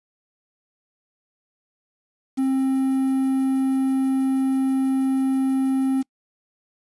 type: tone with quantisation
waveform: triangle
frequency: 265.7 Hz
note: C4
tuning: 27 cents sharp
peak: -16 dBFS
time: 2.37-6.03 s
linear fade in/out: 20 ms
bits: 7
effects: noise-tail reverb RT60 0.1 s tail -25 dB re dry + resampled to 24000 Hz